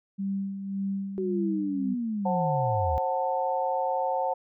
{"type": "tone with tremolo", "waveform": "sine", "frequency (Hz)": 196, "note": "G3", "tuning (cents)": 0, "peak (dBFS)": -26, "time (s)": [0.18, 1.95], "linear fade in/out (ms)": 20, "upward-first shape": "sine", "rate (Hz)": 1.8, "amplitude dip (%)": 55}
{"type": "linear sweep", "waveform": "sine", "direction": "down", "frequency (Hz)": [379.9, 69.3], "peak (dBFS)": -27, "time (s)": [1.18, 2.98], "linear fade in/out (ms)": 0}
{"type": "chord", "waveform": "sine", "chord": "F# diminished", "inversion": "second", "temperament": "just", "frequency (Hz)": [532.8, 740, 888], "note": ["C5", "F#5", "A5"], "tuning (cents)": [31, 0, 16], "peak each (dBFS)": -29, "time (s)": [2.25, 4.34], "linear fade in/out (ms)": 10}
{"effects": []}